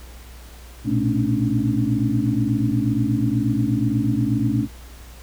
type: tone cluster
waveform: sine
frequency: 114.6 / 122.9 / 218.1 / 273 / 295.1 Hz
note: A#2 / B2 / A3 / C#4 / D4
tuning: -29 / -8 / -15 / -26 / +8 cents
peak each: -24 dBFS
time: 0.84-4.68 s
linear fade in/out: 50 ms
effects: added 60 Hz sine -39 dBFS peak until 5.22 s + pink hiss -46 dBFS RMS until 5.22 s